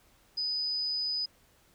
sine tone, 4987 Hz, D#8, 3 cents sharp, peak -29 dBFS, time 0.37-1.26 s, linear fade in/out 10 ms, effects pink hiss -64 dBFS RMS until 1.74 s

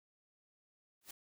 white noise with exponential growth, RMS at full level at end -44 dBFS, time 1.01-1.11 s, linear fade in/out 5 ms, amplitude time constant 21 ms, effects none

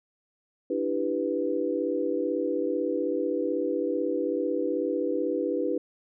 sine chord, E minor seventh, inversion third, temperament equal, 293.7 / 329.6 / 392 / 493.9 Hz, D4 / E4 / G4 / B4, 0 / 0 / 0 / 0 cents, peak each -31 / -31 / -31 / -29 dBFS, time 0.7-5.78 s, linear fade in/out 5 ms, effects none

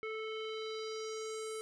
square tone with low-pass filter sweep, 438.2 Hz, A4, 7 cents flat, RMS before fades -41 dBFS, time 0.03-1.61 s, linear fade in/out 0 ms, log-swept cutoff 2200 to 9600 Hz, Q 3, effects none

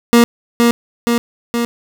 30% pulse tone with echo, 236 Hz, A#3, 22 cents sharp, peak -3 dBFS, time 0.13-0.24 s, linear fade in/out 0 ms, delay 470 ms, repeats 3, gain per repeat -3 dB, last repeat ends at 1.65 s, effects none

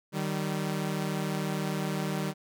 sawtooth tone pair together, 153.34 / 193.2 Hz, D#3 / G3, -25 / -25 cents, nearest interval major third, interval 400 cents, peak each -28 dBFS, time 0.12-2.34 s, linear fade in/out 50 ms, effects none

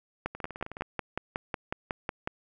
two click trains, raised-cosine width 0.5 ms, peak -15 / -24 dBFS, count 12 / 10, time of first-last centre 0.26-2.275 / 0.35-0.821 s, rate 5.46 / 19.1 Hz, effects none

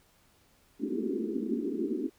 pink band-pass noise, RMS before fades -32 dBFS, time 0.79-2.1 s, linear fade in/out 50 ms, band 210 to 420 Hz, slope 96 dB/octave, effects pink hiss -65 dBFS RMS until 2.18 s

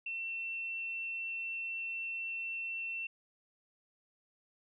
sine tone, 2698 Hz, E7, 40 cents sharp, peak -36 dBFS, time 0.06-3.07 s, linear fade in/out 5 ms, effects none

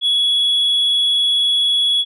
sine tone, 3369 Hz, G#7, 24 cents sharp, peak -11 dBFS, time 0.01-2.05 s, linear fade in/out 50 ms, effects tanh soft clip ceiling -11 dBFS

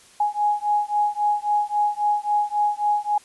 sine beating tone pair, 830.6 / 834.3 Hz, G#5 / G#5, 0 / +8 cents, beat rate 3.7 Hz, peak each -22 dBFS, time 0.2-3.18 s, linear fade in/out 5 ms, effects white hiss -51 dBFS RMS until 3.24 s + resampled to 24000 Hz

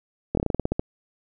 slowing click train, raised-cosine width 2 ms, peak -9 dBFS, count 11, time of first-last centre 0.35-0.795 s, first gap 23 ms, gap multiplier 1.14, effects none

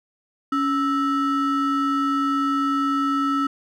triangle ring-modulated tone, 797 Hz, G5, 28 cents sharp, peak -14 dBFS, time 0.52-3.47 s, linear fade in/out 5 ms, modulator 518 Hz, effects none

